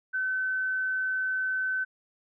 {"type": "tone", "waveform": "sine", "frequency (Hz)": 1523, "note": "F#6", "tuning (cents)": 50, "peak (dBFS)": -26, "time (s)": [0.13, 1.85], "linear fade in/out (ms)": 20, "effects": []}